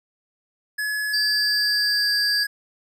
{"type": "tone with pitch glide", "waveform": "square", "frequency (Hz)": [1700, 1663.1], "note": ["G#6", "G#6"], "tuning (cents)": [40, 2], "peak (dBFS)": -24, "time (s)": [0.78, 2.47], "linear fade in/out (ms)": 10, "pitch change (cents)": -38, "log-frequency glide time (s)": [1.28, 2.11]}
{"type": "tone", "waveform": "sine", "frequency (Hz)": 4700, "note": "D8", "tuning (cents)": 1, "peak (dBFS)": -20, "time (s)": [1.13, 2.44], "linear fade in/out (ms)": 10}
{"effects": []}